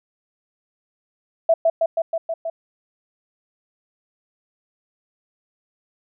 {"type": "tone with echo", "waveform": "sine", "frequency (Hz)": 659.3, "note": "E5", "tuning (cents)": 0, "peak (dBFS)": -11, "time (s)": [1.49, 1.54], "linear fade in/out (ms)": 5, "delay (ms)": 160, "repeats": 6, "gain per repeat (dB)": -2, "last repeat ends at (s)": 2.5, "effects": []}